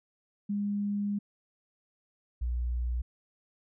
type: tone pair in turn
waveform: sine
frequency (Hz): 203.8 / 60.42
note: G#3 / B1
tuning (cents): -32 / -37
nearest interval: octave + major sixth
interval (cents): 2105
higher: first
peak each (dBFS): -28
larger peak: neither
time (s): 0.49-1.19 / 2.41-3.02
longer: first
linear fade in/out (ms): 10
effects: none